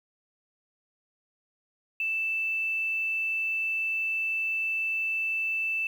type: tone with quantisation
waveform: sine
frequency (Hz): 2647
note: E7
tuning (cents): +7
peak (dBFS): -26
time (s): 2-5.87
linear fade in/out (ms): 2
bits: 9
effects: none